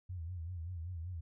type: tone with vibrato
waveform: sine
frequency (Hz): 86.2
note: F2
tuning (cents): -22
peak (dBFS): -39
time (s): 0.09-1.21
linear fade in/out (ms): 10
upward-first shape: sine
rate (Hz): 5.2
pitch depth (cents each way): 120
effects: none